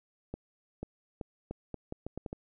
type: accelerating click train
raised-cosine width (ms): 2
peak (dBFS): -24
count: 10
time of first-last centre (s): 0.34-2.329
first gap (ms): 490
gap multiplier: 0.78
effects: none